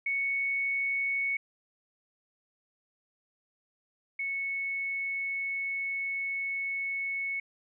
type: tone pair in turn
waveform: sine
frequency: 2217 / 2207 Hz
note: C#7 / C#7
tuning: 0 / -8 cents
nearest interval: unison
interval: 8 cents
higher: first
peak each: -27 / -30 dBFS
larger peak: first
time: 0.06-1.37 / 4.19-7.4 s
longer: second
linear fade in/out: 5 ms
effects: none